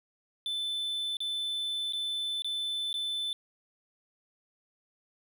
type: tone with dropouts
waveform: triangle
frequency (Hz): 3520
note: A7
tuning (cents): 0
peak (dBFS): -29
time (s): 0.46-3.33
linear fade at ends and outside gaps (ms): 1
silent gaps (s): 1.169-1.204 / 1.924-1.933 / 2.421-2.445 / 2.929-2.941
effects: none